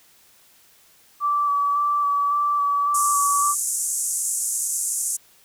sine tone with vibrato, 1155 Hz, D6, 29 cents flat, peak -18 dBFS, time 1.2-3.55 s, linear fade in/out 50 ms, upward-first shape square, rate 1.8 Hz, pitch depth 15 cents each way
pink band-pass noise, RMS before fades -25 dBFS, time 2.94-5.17 s, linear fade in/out 10 ms, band 6700 to 11000 Hz, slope 48 dB/octave
effects white hiss -55 dBFS RMS until 5.44 s

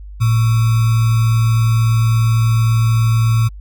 sine tone with sample-and-hold, 113.6 Hz, A#2, 44 cents flat, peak -10 dBFS, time 0.2-3.49 s, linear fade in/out 20 ms, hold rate 1225 Hz, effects added 50 Hz sine -30 dBFS peak until 3.6 s

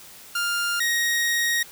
sawtooth tone pair in turn, 1400 / 1878.5 Hz, F6 / A#6, +4 / +13 cents, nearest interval perfect fourth, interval 509 cents, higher second, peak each -19 / -17 dBFS, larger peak second, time 0.35-0.8 / 0.8-1.63 s, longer second, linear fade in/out 5 ms, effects white hiss -45 dBFS RMS until 1.71 s

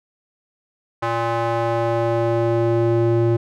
square tone with band-pass filter sweep, 116.3 Hz, A#2, 4 cents flat, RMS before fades -19 dBFS, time 1.02-3.37 s, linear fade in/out 10 ms, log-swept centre 1000 to 290 Hz, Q 1.4, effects none

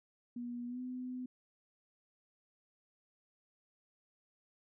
sine tone with pitch glide, 241.4 to 252.4 Hz, B3 to B3, -39 to +38 cents, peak -39 dBFS, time 0.36-1.26 s, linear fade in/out 5 ms, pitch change +77 cents, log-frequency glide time 0.67-0.8 s, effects none

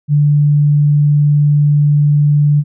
sine tone, 146.8 Hz, D3, in tune, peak -7 dBFS, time 0.08-2.64 s, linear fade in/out 50 ms, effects none

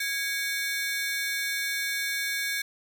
sawtooth ring-modulated tone, 1945 Hz, B6, 27 cents flat, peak -21 dBFS, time 0-2.62 s, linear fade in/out 5 ms, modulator 297 Hz, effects none

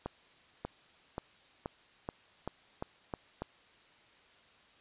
accelerating click train, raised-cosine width 1 ms, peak -22 dBFS, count 9, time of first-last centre 0.06-3.42 s, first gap 590 ms, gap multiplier 0.9, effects white hiss -62 dBFS RMS until 4.8 s + resampled to 8000 Hz

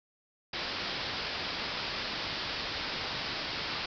white low-pass noise, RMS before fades -36 dBFS, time 0.53-3.86 s, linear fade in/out 5 ms, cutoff 5200 Hz, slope 96 dB/octave, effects none

